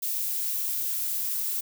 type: noise with high-pass filter sweep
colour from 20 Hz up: violet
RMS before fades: -29 dBFS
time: 0.02-1.61 s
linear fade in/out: 10 ms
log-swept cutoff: 2400 to 430 Hz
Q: 0.83
effects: none